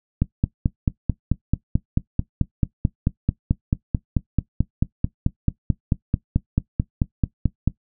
click train, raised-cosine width 5 ms, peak -5 dBFS, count 35, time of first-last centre 0.22-7.676 s, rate 4.56 Hz, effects noise-tail reverb RT60 0.1 s tail -17 dB re dry

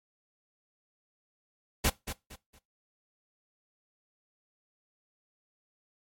pink noise with echo, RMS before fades -25 dBFS, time 1.84-1.9 s, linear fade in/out 10 ms, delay 230 ms, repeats 3, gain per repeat -11 dB, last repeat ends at 2.59 s, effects noise-tail reverb RT60 0.2 s tail -19 dB re dry + MP3 64 kbps

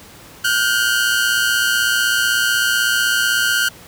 sawtooth tone pair together, 1431 / 1547 Hz, F6 / G6, +42 / -23 cents, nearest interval minor second, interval 135 cents, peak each -14 dBFS, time 0.44-3.69 s, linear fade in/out 10 ms, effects pink hiss -41 dBFS RMS until 3.87 s + high-pass 60 Hz 12 dB/octave

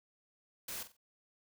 white noise with echo, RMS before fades -42 dBFS, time 0.68-0.83 s, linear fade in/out 5 ms, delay 46 ms, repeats 3, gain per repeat -11 dB, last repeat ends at 0.968 s, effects none

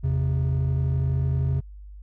triangle tone pair together, 82.9 / 133.98 Hz, E2 / C3, +10 / +41 cents, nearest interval minor sixth, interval 831 cents, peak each -22 / -20 dBFS, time 0.03-1.61 s, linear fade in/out 20 ms, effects tanh soft clip ceiling -13 dBFS + added 50 Hz sine -39 dBFS peak until 2.02 s

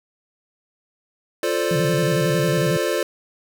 square chord, D minor seventh, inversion first, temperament equal, 349.2 / 440 / 523.3 / 587.3 Hz, F4 / A4 / C5 / D5, 0 / 0 / 0 / 0 cents, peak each -26 dBFS, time 1.43-3.03 s, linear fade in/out 2 ms
sine tone with vibrato, 154.8 Hz, D#3, 9 cents flat, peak -20 dBFS, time 1.71-2.77 s, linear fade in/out 2 ms, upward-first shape square, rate 11 Hz, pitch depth 170 cents each way
effects none

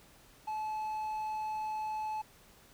triangle tone, 863 Hz, A5, 34 cents flat, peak -32 dBFS, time 0.47-2.22 s, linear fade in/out 10 ms, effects pink hiss -60 dBFS RMS until 2.73 s

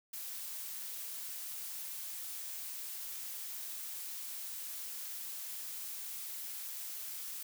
blue noise, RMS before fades -43 dBFS, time 0.13-7.43 s, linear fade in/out 5 ms, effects none

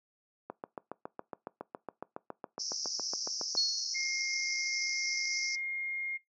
click train, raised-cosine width 1 ms, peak -23 dBFS, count 23, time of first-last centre 0.5-3.551 s, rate 7.21 Hz
white band-pass noise, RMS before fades -37 dBFS, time 2.59-5.56 s, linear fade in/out 10 ms, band 5000 to 5900 Hz, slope 96 dB/octave
sine tone with exponential decay, 4344 Hz, C#8, 36 cents flat, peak -24 dBFS, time 3.57-4.22 s, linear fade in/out 5 ms, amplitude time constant 140 ms
sine tone, 2132 Hz, C7, 32 cents sharp, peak -33 dBFS, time 3.94-6.18 s, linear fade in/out 20 ms
effects noise-tail reverb RT60 0.2 s tail -22 dB re dry + high-pass 300 Hz 12 dB/octave

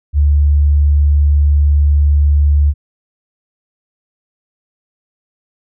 sine tone, 72.8 Hz, D2, 15 cents flat, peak -7 dBFS, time 0.13-2.74 s, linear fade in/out 50 ms, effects none

